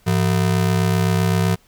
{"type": "ring-modulated tone", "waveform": "square", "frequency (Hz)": 138.59, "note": "C#3", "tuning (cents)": 0, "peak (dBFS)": -13, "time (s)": [0.06, 1.56], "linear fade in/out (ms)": 20, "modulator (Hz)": 33.9, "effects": ["pink hiss -56 dBFS RMS until 1.67 s"]}